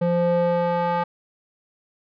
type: tone with band-pass filter sweep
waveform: square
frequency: 173.3 Hz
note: F3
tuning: 13 cents flat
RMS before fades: -21 dBFS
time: 0.01-1.04 s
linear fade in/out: 10 ms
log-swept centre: 390 to 930 Hz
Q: 2.1
effects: resampled to 11025 Hz